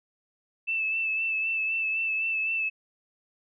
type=tone with vibrato; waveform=sine; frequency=2637 Hz; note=E7; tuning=in tune; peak=-25 dBFS; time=0.67-2.7 s; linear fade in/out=20 ms; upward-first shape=sine; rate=3.9 Hz; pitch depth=27 cents each way; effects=none